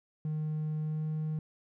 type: tone with pitch glide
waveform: triangle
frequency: 154.1 to 155.35 Hz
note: D#3 to D#3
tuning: -16 to -2 cents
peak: -28 dBFS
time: 0.25-1.39 s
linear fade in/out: 2 ms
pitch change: +14 cents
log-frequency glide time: 0.81-1.05 s
effects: tanh soft clip ceiling -25 dBFS